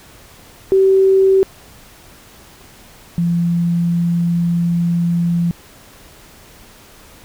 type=tone pair in turn; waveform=sine; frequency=384.4 / 171.23 Hz; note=G4 / F3; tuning=-34 / -34 cents; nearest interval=octave + major second; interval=1400 cents; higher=first; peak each=-8 / -13 dBFS; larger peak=first; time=0.72-1.43 / 3.18-5.51 s; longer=second; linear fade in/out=0 ms; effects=pink hiss -43 dBFS RMS until 7.24 s

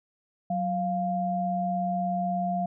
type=tone pair together; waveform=sine; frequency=185.01 / 698.5 Hz; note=F#3 / F5; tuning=0 / 0 cents; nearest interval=octave + major seventh; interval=2300 cents; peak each=-29 / -27 dBFS; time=0.5-2.66 s; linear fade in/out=5 ms; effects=none

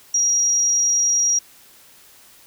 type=tone; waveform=sine; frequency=5710 Hz; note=F8; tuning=37 cents sharp; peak=-15 dBFS; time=0.14-1.39 s; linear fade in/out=5 ms; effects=white hiss -49 dBFS RMS until 2.46 s

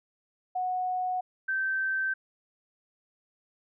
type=tone pair in turn; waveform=sine; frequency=735 / 1552 Hz; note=F#5 / G6; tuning=-12 / -18 cents; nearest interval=octave + minor second; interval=1294 cents; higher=second; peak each=-27 / -26 dBFS; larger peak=second; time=0.55-1.21 / 1.48-2.14 s; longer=neither; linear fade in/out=10 ms; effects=none

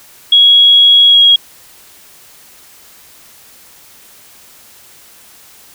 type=tone with pitch glide; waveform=sine; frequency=3322 to 3295 Hz; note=G#7 to G#7; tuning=0 to -14 cents; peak=-3 dBFS; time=0.32-1.36 s; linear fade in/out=5 ms; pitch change=-14 cents; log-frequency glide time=1.07-1.2 s; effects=white hiss -41 dBFS RMS until 5.74 s

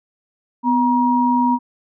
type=tone pair together; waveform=sine; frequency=249.7 / 950.7 Hz; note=B3 / A#5; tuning=+19 / +34 cents; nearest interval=octave + major seventh; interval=2315 cents; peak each=-16 dBFS; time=0.63-1.59 s; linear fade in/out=50 ms; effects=none

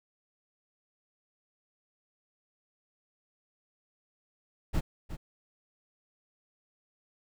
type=noise with echo; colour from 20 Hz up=brown; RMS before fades=-27 dBFS; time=4.73-4.81 s; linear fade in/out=20 ms; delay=360 ms; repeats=1; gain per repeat=-11 dB; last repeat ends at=5.17 s; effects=none

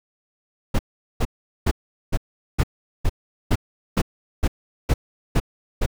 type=noise bursts; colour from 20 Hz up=brown; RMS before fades=-17 dBFS; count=12; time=0.74-5.862 s; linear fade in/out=10 ms; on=51 ms; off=410 ms; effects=none

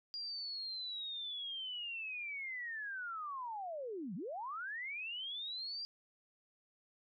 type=linear two-way sweep; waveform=sine; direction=down then up; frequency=4820 to 158.1 to 4820 Hz; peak=-40 dBFS; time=0.14-5.85 s; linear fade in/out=0 ms; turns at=4.15 s; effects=none

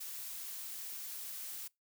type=noise; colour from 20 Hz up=blue; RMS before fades=-44 dBFS; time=0-1.68 s; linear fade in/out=10 ms; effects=noise-tail reverb RT60 0.2 s tail -24 dB re dry

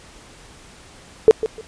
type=tone with echo; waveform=sine; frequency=440 Hz; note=A4; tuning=in tune; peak=-4 dBFS; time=1.28-1.31 s; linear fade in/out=0 ms; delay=150 ms; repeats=2; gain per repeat=-13 dB; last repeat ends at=1.61 s; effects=pink hiss -45 dBFS RMS until 1.67 s + resampled to 22050 Hz

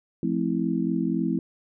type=chord; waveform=sine; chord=F major seventh; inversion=none; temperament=just; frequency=174.61 / 218.3 / 261.9 / 327.4 Hz; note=F3 / A3 / C4 / E4; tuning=0 / -13 / +2 / -12 cents; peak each=-28 dBFS; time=0.23-1.39 s; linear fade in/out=2 ms; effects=none

